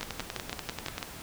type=two click trains; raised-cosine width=0.2 ms; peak=-15 / -16 dBFS; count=7 / 11; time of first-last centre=0.03-1.028 / 0.01-0.981 s; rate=6.01 / 10.3 Hz; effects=pink hiss -44 dBFS RMS until 1.22 s